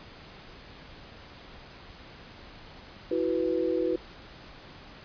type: chord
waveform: sine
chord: E suspended second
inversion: none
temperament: equal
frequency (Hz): 329.6 / 370 / 493.9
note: E4 / F#4 / B4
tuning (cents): 0 / 0 / 0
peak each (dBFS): -29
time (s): 3.11-3.96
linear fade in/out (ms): 5
effects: pink hiss -48 dBFS RMS until 5.04 s + resampled to 11025 Hz